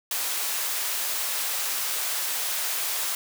white high-pass noise, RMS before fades -28 dBFS, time 0.11-3.15 s, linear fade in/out 2 ms, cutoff 600 Hz, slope 12 dB/octave, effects none

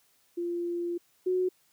sine tone pair in turn, 345.9 / 367.3 Hz, F4 / F#4, -17 / -13 cents, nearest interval minor second, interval 104 cents, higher second, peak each -29 / -24 dBFS, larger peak second, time 0.37-0.98 / 1.26-1.49 s, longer first, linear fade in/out 10 ms, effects white hiss -67 dBFS RMS until 1.72 s + high-pass 60 Hz 12 dB/octave

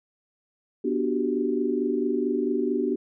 sine chord, G major seventh, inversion first, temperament just, 245 / 294 / 367.5 / 392 Hz, B3 / D4 / F#4 / G4, -14 / +2 / -12 / 0 cents, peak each -28 dBFS, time 0.84-2.96 s, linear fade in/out 10 ms, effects none

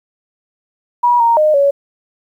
sine tone with pitch steps, 966 / 930 / 613 / 562 Hz, B5 / A#5 / D#5 / C#5, -39 / -4 / -26 / +24 cents, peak -8 dBFS, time 1.03-1.71 s, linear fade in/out 10 ms, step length 170 ms, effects 8-bit

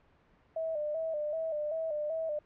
sine tone with vibrato, 622.3 Hz, D#5, in tune, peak -31 dBFS, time 0.56-2.39 s, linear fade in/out 5 ms, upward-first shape square, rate 2.6 Hz, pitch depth 67 cents each way, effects pink hiss -65 dBFS RMS until 2.45 s + low-pass 2000 Hz 12 dB/octave

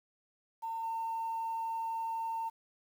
sine tone with level steps, 906 Hz, A#5, 50 cents flat, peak -34 / -32 dBFS, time 0.62-2.5 s, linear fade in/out 20 ms, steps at 0.83 s, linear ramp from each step 5 ms, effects tanh soft clip ceiling -30 dBFS + 10-bit

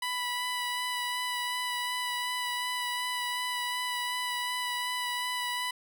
15% pulse tone with vibrato, 987.8 Hz, B5, in tune, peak -24 dBFS, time 0.02-5.71 s, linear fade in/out 5 ms, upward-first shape sine, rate 2.7 Hz, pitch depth 13 cents each way, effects none

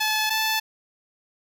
10% pulse tone pair in turn, 863 / 875.6 Hz, A5 / A5, -34 / -9 cents, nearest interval unison, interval 25 cents, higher second, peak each -13 dBFS, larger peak neither, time 0-0.3 / 0.3-0.6 s, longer neither, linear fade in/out 10 ms, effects none

